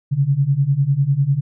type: beating tone pair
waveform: sine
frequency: 133.9 / 143.9 Hz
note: C3 / D3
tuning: +40 / -35 cents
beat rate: 10 Hz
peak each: -18 / -16 dBFS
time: 0.11-1.41 s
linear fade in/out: 20 ms
effects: none